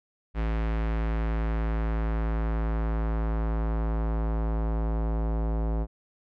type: tone with low-pass filter sweep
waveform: square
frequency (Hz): 55.2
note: A1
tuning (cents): +6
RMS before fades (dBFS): -27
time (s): 0.34-5.87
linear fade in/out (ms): 50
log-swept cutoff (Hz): 2300 to 780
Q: 1.1
effects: none